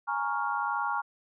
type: chord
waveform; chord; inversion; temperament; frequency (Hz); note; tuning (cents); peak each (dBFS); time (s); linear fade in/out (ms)
sine; Bb minor seventh; third; equal; 830.6 / 932.3 / 1108.7 / 1396.9; Ab5 / Bb5 / Db6 / F6; 0 / 0 / 0 / 0; -33; 0.07-1.02; 20
effects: none